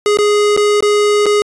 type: tone with dropouts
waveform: square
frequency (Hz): 415.3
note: G#4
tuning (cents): 0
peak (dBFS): -10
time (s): 0.06-1.42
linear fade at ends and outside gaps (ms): 1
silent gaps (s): 0.172-0.187 / 0.565-0.574 / 0.806-0.825 / 1.258-1.264
effects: resampled to 22050 Hz